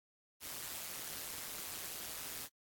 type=noise with amplitude modulation; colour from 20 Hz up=white; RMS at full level=-41 dBFS; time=0.4-2.49 s; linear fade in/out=50 ms; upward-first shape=sine; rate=160 Hz; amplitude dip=80%; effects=AAC 64 kbps